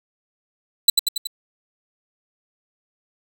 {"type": "tone with echo", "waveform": "sawtooth", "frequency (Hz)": 3981, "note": "B7", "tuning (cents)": 13, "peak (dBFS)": -5, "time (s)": [0.88, 0.9], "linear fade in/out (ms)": 5, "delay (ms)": 93, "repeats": 4, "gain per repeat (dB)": -4, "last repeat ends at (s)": 1.272, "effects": []}